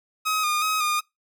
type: tone with vibrato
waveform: sawtooth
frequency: 1242 Hz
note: D#6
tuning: 3 cents flat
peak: -18 dBFS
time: 0.25-1.01 s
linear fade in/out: 20 ms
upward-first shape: square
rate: 2.7 Hz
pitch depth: 35 cents each way
effects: noise-tail reverb RT60 0.2 s tail -26 dB re dry